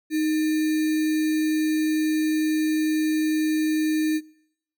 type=tone with sample-and-hold; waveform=sine; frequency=311.1 Hz; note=D#4; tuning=in tune; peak=-20 dBFS; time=0.1-4.21 s; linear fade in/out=50 ms; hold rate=2100 Hz; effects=noise-tail reverb RT60 0.8 s tail -24 dB re dry